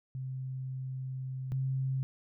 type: tone pair in turn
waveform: sine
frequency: 130.81 / 132.64 Hz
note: C3 / C3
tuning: 0 / +24 cents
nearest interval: unison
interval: 24 cents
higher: second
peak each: -35 / -29 dBFS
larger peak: second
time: 0.15-1.52 / 1.52-2.03 s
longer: first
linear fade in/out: 0 ms
effects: none